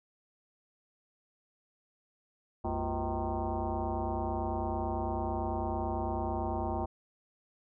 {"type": "tone with frequency modulation", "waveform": "sine", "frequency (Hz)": 345.5, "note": "F4", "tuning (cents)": -19, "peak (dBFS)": -30, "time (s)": [2.64, 6.86], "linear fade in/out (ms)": 10, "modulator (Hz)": 144, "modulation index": 4.2, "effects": []}